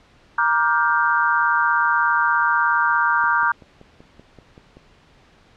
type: chord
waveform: sine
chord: G minor seventh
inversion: first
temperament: just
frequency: 940.8 / 1176 / 1411.2 / 1568 Hz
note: Bb5 / D6 / F6 / G6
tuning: +16 / +2 / +18 / 0 cents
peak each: -21 dBFS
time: 0.38-3.52 s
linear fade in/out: 5 ms
type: click train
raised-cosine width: 2 ms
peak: -30 dBFS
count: 9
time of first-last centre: 3.24-4.77 s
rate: 5.23 Hz
effects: pink hiss -53 dBFS RMS until 5.56 s + low-pass 4000 Hz 12 dB/octave